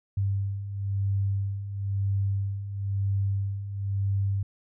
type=beating tone pair; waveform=sine; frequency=98 / 99 Hz; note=G2 / G2; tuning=0 / +18 cents; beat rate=1 Hz; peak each=-32 / -26 dBFS; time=0.17-4.43 s; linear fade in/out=5 ms; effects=none